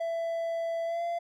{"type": "tone with pitch glide", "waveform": "triangle", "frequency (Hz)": [666, 684.3], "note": ["E5", "F5"], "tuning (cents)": [18, -35], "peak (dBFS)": -27, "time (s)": [0, 1.19], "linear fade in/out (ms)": 10, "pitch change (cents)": 47, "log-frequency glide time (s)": [0.85, 1.03], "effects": []}